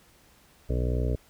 harmonic tone, 61.2 Hz, B1, 15 cents flat, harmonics 1 / 2 / 3 / 4 / 5 / 6 / 7 / 8 / 9 / 10, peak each -26 / -30 / -43 / -37 / -39 / -44 / -36 / -39 / -42 / -42 dBFS, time 0.69-1.16 s, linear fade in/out 10 ms, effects pink hiss -59 dBFS RMS until 1.29 s

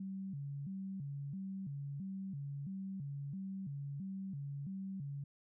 sine tone with vibrato, 164.81 Hz, E3, in tune, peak -40 dBFS, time 0-5.24 s, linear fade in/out 5 ms, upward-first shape square, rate 1.5 Hz, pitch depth 270 cents each way, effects none

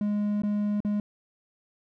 triangle tone with dropouts, 207.3 Hz, G#3, 3 cents flat, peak -22 dBFS, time 0.01-1 s, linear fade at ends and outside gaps 2 ms, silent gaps 0.42-0.434 / 0.804-0.848 s, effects none

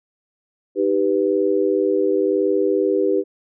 sine chord, Eb augmented, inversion none, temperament equal, 311.1 / 392 / 493.9 Hz, Eb4 / G4 / B4, 0 / 0 / 0 cents, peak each -22 / -18 / -21 dBFS, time 0.75-3.24 s, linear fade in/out 50 ms, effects none

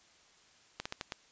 slowing click train, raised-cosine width 0.2 ms, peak -19 dBFS, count 5, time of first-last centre 0.8-1.122 s, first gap 55 ms, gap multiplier 1.26, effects white hiss -63 dBFS RMS until 1.31 s + resampled to 16000 Hz

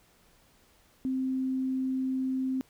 sine tone, 261.4 Hz, C4, 1 cent flat, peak -27 dBFS, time 1.05-2.61 s, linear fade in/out 0 ms, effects pink hiss -63 dBFS RMS until 2.69 s

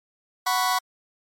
sawtooth chord, F# suspended fourth, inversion none, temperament just, 740 / 986.7 / 1110 Hz, F#5 / B5 / C#6, 0 / -2 / +2 cents, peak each -21 dBFS, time 0.46-0.79 s, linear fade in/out 10 ms, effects MP3 64 kbps

